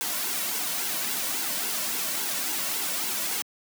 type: noise with flanger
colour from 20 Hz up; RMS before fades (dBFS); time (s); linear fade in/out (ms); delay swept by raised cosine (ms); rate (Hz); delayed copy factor
white; -29; 0.01-3.42; 0; 1.6 to 2.48; 3.6; -0.6
effects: high-pass 200 Hz 12 dB/octave